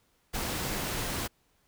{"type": "noise", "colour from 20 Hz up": "pink", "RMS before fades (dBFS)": -33, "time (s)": [0.33, 1.28], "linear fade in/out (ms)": 20, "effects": ["pink hiss -70 dBFS RMS until 1.67 s"]}